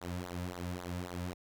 sawtooth tone with flanger, 89 Hz, F2, 33 cents sharp, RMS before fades -40 dBFS, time 0.01-1.34 s, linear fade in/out 10 ms, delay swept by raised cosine 0.36 to 2.76 ms, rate 3.7 Hz, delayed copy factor -0.95, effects none

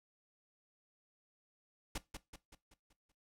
pink noise with echo, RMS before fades -39 dBFS, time 1.95-1.98 s, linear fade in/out 5 ms, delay 190 ms, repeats 6, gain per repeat -6 dB, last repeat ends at 3.12 s, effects noise-tail reverb RT60 0.2 s tail -18 dB re dry + low-pass 11000 Hz 12 dB/octave

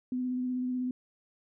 sine tone with vibrato, 251.9 Hz, B3, 34 cents sharp, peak -29 dBFS, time 0.12-0.91 s, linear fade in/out 2 ms, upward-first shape square, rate 16 Hz, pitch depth 13 cents each way, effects none

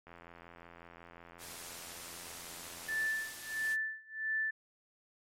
click train, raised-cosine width 0.5 ms, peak -37 dBFS, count 257, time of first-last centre 0.07-3.064 s, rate 85.5 Hz
white noise, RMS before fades -46 dBFS, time 1.38-3.77 s, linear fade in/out 50 ms
sine tone with tremolo, 1760 Hz, A6, in tune, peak -30 dBFS, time 2.88-4.51 s, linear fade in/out 10 ms, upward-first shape sine, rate 1.5 Hz, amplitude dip 95%
effects low-pass 12000 Hz 12 dB/octave + MP3 64 kbps

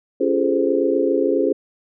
sine tone cluster, 278 / 343.3 / 404.7 / 432.1 / 519 Hz, C#4 / F4 / G#4 / A4 / C5, +5 / -30 / -45 / -31 / -14 cents, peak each -22 dBFS, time 0.2-1.53 s, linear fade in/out 10 ms, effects none

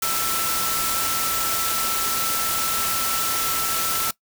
sine tone in noise, 1329 Hz, E6, 14 cents sharp, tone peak -27 dBFS, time 0.02-4.11 s, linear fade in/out 5 ms, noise white, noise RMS -24 dBFS, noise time 0.02-4.11 s, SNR -6 dB, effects noise-tail reverb RT60 0.1 s tail -20 dB re dry

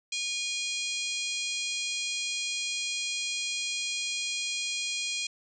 harmonic tone with a mistuned harmonic, 815 Hz, G#5, 33 cents flat, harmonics 3 / 4 / 5 / 6 / 7 / 8 / 9 / 10, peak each -35 / -36 / -36 / -42 / -41 / -42 / -40 / -44 dBFS, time 0.12-5.27 s, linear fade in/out 5 ms, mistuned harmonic 5, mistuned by +44 cents, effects none

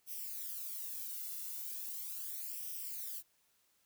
violet noise with flanger, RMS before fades -43 dBFS, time 0.06-3.23 s, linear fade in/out 50 ms, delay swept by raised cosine 0.35 to 1.45 ms, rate 0.38 Hz, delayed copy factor +0.75, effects white hiss -74 dBFS RMS until 3.85 s

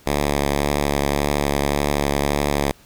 5% pulse tone with vibrato, 71.7 Hz, D2, 41 cents flat, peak -7 dBFS, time 0.06-2.72 s, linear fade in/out 10 ms, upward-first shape sine, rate 1.8 Hz, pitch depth 21 cents each way, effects pink hiss -51 dBFS RMS until 2.85 s

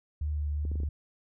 sine tone with vibrato, 74.2 Hz, D2, 18 cents sharp, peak -28 dBFS, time 0.21-0.89 s, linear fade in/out 5 ms, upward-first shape triangle, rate 2.6 Hz, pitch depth 19 cents each way
clicks, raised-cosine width 3 ms, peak -28 dBFS, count 5, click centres 0.652 / 0.716 / 0.756 / 0.802 / 0.834 s
effects none

